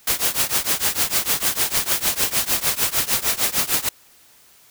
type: noise with tremolo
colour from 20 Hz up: white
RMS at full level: -17 dBFS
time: 0.07-3.89 s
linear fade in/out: 5 ms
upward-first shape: triangle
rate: 6.6 Hz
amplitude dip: 95%
effects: white hiss -52 dBFS RMS until 4.7 s